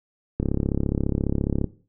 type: click train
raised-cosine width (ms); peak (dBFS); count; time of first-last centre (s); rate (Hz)
3; -10; 44; 0.4-1.643; 34.6
effects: noise-tail reverb RT60 0.4 s tail -17 dB re dry